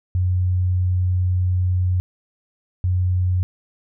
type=tone pair in turn; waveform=sine; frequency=91 / 91 Hz; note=F#2 / F#2; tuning=-28 / -28 cents; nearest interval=unison; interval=0 cents; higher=neither; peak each=-16 dBFS; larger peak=neither; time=0.15-2 / 2.84-3.43 s; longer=first; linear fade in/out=0 ms; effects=none